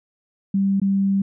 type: tone with dropouts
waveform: sine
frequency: 196 Hz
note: G3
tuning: in tune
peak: -16 dBFS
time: 0.54-1.22 s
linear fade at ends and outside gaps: 5 ms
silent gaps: 0.8-0.816 s
effects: none